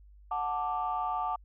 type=chord; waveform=sine; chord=D major; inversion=first; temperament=just; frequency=734.2 / 881 / 1174.7 Hz; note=F#5 / A5 / D6; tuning=-14 / +2 / 0 cents; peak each=-33 dBFS; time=0.31-1.36 s; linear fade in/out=5 ms; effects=tanh soft clip ceiling -21 dBFS + added 50 Hz sine -52 dBFS peak until 1.44 s